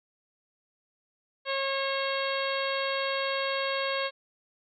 harmonic tone, 544 Hz, C#5, 33 cents flat, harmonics 1 / 2 / 3 / 4 / 5 / 6 / 7 / 8, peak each -31 / -34 / -36 / -37 / -38 / -39 / -39 / -40 dBFS, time 1.45-4.11 s, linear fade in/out 50 ms, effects none

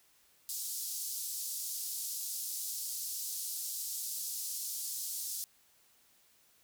white band-pass noise, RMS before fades -39 dBFS, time 0.49-5.44 s, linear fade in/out 0 ms, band 4700 to 15000 Hz, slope 24 dB/octave, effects white hiss -67 dBFS RMS until 6.63 s

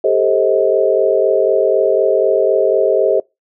sine chord, A half-diminished seventh, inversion third, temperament just, 396 / 440 / 528 / 633.6 Hz, G4 / A4 / C5 / Eb5, +18 / 0 / +16 / +31 cents, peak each -16 dBFS, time 0.04-3.2 s, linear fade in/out 5 ms, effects noise-tail reverb RT60 0.2 s tail -23 dB re dry

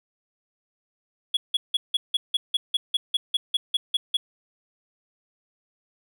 triangle tone bursts, 3359 Hz, G#7, 19 cents sharp, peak -17 dBFS, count 15, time 1.34-4.17 s, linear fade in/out 5 ms, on 30 ms, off 170 ms, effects none

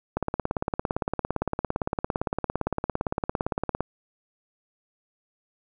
click train, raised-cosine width 1 ms, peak -11 dBFS, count 65, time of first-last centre 0.17-3.806 s, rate 17.6 Hz, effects none

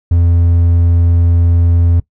triangle tone, 85.5 Hz, F2, 36 cents flat, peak -5 dBFS, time 0.11-2 s, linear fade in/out 5 ms, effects noise-tail reverb RT60 0.1 s tail -20 dB re dry

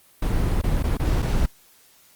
brown noise with dropouts, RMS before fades -21 dBFS, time 0.22-1.46 s, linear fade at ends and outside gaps 5 ms, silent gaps 0.616-0.637 / 0.827-0.838 / 0.972-0.996 / 1.221-1.225 s, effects white hiss -55 dBFS RMS until 2.15 s + Opus 32 kbps

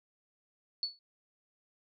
sine tone with exponential decay, 4435 Hz, C#8, in tune, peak -27 dBFS, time 0.83-0.99 s, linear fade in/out 1 ms, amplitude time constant 33 ms, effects none

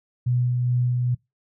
sine tone with tremolo, 123.5 Hz, B2, in tune, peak -18 dBFS, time 0.26-1.15 s, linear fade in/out 10 ms, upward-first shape sine, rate 2.4 Hz, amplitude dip 25%, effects noise-tail reverb RT60 0.2 s tail -23 dB re dry

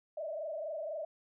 sine tone with frequency modulation, 622.3 Hz, D#5, in tune, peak -36 dBFS, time 0.17-1.05 s, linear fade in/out 5 ms, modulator 24 Hz, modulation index 1.7, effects none

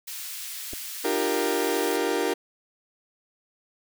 white high-pass noise, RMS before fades -36 dBFS, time 0.07-1.97 s, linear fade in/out 10 ms, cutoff 1900 Hz, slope 12 dB/octave
clicks, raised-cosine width 2 ms, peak -26 dBFS, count 2, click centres 0.733 / 0.736 s
35% pulse chord, G minor seventh, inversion second, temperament equal with one note detuned, 299.8 / 349.2 / 392 / 466.2 Hz, D4 / F4 / G4 / Bb4, +36 / 0 / 0 / 0 cents, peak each -29 / -28 / -27 / -26 dBFS, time 1.04-2.34 s, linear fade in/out 10 ms
effects none

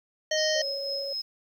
harmonic tone, 621 Hz, D#5, 3 cents flat, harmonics 1 / 3 / 5 / 7 / 9 / 10, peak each -26 / -31 / -33 / -34 / -36 / -36 dBFS, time 0.31-0.62 s, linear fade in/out 5 ms
sine tone with tremolo, 5140 Hz, E8, 45 cents flat, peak -29 dBFS, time 0.37-1.22 s, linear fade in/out 10 ms, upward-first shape sine, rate 4 Hz, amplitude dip 40%
sine tone, 553 Hz, C#5, 4 cents flat, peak -33 dBFS, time 0.55-1.13 s, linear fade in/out 5 ms
effects 9-bit

